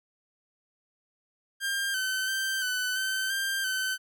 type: tone with pitch steps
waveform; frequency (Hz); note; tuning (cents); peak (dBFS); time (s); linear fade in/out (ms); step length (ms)
sawtooth; 1598 / 1528 / 1562 / 1502 / 1539 / 1585 / 1528; G6 / G6 / G6 / F#6 / G6 / G6 / G6; +33 / -45 / -7 / +26 / -32 / +19 / -45; -24; 1.6-3.98; 50; 340
effects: none